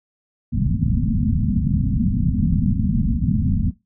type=low-pass noise; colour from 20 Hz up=white; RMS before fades=-19 dBFS; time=0.52-3.71 s; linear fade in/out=20 ms; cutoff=250 Hz; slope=96 dB/octave; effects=noise-tail reverb RT60 0.2 s tail -17 dB re dry